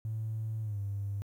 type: tone with pitch glide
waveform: triangle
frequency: 110 to 100.29 Hz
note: A2 to G2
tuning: 0 to +40 cents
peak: -29 dBFS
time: 0.05-1.22 s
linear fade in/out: 0 ms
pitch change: -160 cents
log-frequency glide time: 0.62-0.79 s
effects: tanh soft clip ceiling -30 dBFS + 11-bit